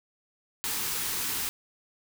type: band-stop noise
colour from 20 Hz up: white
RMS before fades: -31 dBFS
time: 0.64-1.49 s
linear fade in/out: 0 ms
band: 510 to 750 Hz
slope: 96 dB/octave
effects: none